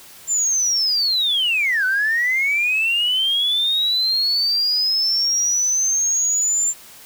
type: linear two-way sweep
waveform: sine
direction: down then up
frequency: 7300 to 1487 to 7300 Hz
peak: -15 dBFS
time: 0.27-6.74 s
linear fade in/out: 50 ms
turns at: 1.85 s
effects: tanh soft clip ceiling -12 dBFS + white hiss -43 dBFS RMS until 7.05 s